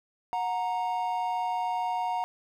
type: tone pair together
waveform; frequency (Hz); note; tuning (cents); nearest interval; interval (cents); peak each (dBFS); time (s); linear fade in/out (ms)
triangle; 730.3 / 932.3; F#5 / A#5; -23 / 0; major third; 423; -28; 0.33-2.24; 0
effects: none